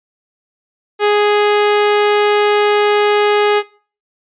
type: tone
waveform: sawtooth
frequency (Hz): 415.3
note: G#4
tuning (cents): 0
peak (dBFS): -6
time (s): 0.99-3.63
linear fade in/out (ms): 50
effects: noise-tail reverb RT60 0.4 s tail -20 dB re dry + resampled to 8000 Hz